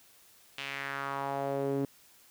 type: tone with band-pass filter sweep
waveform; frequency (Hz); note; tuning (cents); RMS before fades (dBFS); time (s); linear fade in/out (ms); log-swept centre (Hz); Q
sawtooth; 138.59; C#3; 0; -34; 0.58-1.85; 2; 2900 to 320; 2.5
effects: white hiss -60 dBFS RMS until 2.3 s